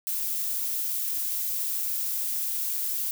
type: noise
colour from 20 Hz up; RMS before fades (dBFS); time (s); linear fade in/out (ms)
violet; -29; 0.07-3.11; 0
effects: none